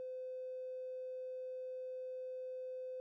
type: tone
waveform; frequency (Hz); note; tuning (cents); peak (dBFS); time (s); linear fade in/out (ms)
triangle; 512; C5; -38; -38; 0-3; 0
effects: tanh soft clip ceiling -40 dBFS